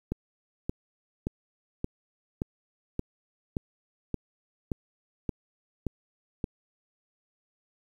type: click train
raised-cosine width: 3 ms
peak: -16 dBFS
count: 12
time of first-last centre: 0.12-6.442 s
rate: 1.74 Hz
effects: 9-bit